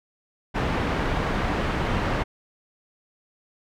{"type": "low-pass noise", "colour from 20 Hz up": "pink", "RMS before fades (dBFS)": -25, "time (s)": [0.54, 2.24], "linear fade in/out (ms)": 20, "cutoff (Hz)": 2100, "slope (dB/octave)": 12, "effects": []}